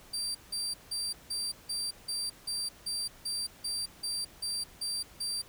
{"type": "tone bursts", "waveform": "30% pulse", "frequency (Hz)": 4699, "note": "D8", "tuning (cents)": 0, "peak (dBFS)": -29, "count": 14, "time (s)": [0.13, 5.42], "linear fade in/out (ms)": 10, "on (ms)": 220, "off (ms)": 170, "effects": ["pink hiss -55 dBFS RMS until 5.48 s"]}